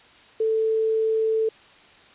sine tone, 442.2 Hz, A4, 9 cents sharp, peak -19 dBFS, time 0.4-1.49 s, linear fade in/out 5 ms, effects white hiss -51 dBFS RMS until 2.14 s + resampled to 8000 Hz

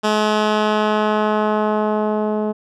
10% pulse tone with low-pass filter sweep, 213 Hz, G#3, 44 cents sharp, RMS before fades -18 dBFS, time 0.03-2.53 s, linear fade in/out 20 ms, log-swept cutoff 6600 to 510 Hz, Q 0.73, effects none

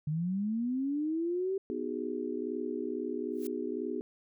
sine linear sweep, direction up, 146.83 to 392 Hz, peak -29 dBFS, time 0.07-1.58 s, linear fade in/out 5 ms
sine chord, G# minor seventh, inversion first, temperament just, 249.2 / 311.5 / 373.8 / 415.3 Hz, B3 / D#4 / F#4 / G#4, +16 / +2 / +18 / 0 cents, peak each -38 dBFS, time 1.7-4.01 s, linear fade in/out 0 ms
blue noise with exponential growth, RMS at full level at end -43 dBFS, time 3.31-3.47 s, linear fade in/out 2 ms, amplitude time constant 33 ms
effects none

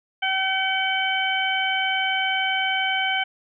harmonic tone with a mistuned harmonic, 765 Hz, G5, 42 cents flat, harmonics 1 / 2 / 3 / 4, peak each -26 / -26 / -26 / -26 dBFS, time 0.22-3.24 s, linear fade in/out 10 ms, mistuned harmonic 3, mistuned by -17 cents, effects none

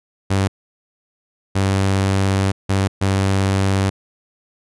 sawtooth tone bursts at uneven times, 97 Hz, G2, 18 cents flat, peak -11 dBFS, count 4, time 0.3-0.48 / 1.55-2.52 / 2.69-2.88 / 3.01-3.9 s, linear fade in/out 10 ms, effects resampled to 24000 Hz

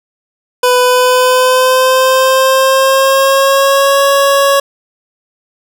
25% pulse tone with pitch glide, 498.1 to 555.9 Hz, B4 to C#5, +15 to +5 cents, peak -3 dBFS, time 0.63-4.6 s, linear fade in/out 5 ms, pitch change +190 cents, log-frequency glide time 0.8-4.04 s, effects none

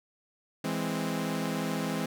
sawtooth chord, E augmented, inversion none, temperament equal, 164.81 / 207.7 / 261.6 Hz, E3 / G#3 / B#3, 0 / 0 / 0 cents, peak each -30 dBFS, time 0.64-2.06 s, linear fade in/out 5 ms, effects none

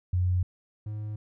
sine / triangle tone pair in turn, 90.4 / 106.31 Hz, F#2 / G#2, -40 / +41 cents, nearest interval minor third, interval 281 cents, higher second, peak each -22 / -30 dBFS, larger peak first, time 0.13-0.43 / 0.86-1.16 s, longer neither, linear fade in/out 5 ms, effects none

